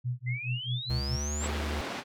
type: tone with tremolo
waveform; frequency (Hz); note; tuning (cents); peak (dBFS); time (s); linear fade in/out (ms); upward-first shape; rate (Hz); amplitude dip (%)
sine; 123.6; B2; +2; -27; 0.04-1.17; 20; sine; 4.7; 100
type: exponential sweep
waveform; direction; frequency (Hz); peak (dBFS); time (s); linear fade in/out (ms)
sine; up; 2021 to 7902; -35; 0.26-1.48; 20
type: tone with pitch glide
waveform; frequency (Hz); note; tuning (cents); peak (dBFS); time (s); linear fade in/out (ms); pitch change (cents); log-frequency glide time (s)
square; 69.1 to 74.06; C#2 to D2; -5 to +15; -32; 0.9-1.81; 0; +120; 1.05-1.32
type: band-pass noise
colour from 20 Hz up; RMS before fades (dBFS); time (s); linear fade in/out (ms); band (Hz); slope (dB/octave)
pink; -37; 1.39-2.04; 50; 230 to 3900; 12
effects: none